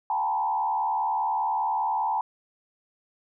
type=tone with frequency modulation; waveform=sine; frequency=880 Hz; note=A5; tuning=in tune; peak=-23 dBFS; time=0.1-2.21 s; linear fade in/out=2 ms; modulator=75 Hz; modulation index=1.2; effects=none